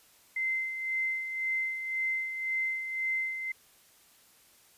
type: tone with tremolo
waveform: sine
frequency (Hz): 2073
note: C7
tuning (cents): -17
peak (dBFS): -27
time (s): 0.36-3.52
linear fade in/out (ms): 5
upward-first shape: sine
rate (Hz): 1.9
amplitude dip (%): 55
effects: white hiss -61 dBFS RMS until 4.77 s + resampled to 32000 Hz